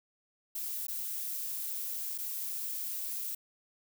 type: noise with dropouts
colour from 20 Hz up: violet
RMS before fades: -37 dBFS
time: 0.55-3.35 s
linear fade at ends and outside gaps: 5 ms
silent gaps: 0.869-0.881 / 2.179-2.184 s
effects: none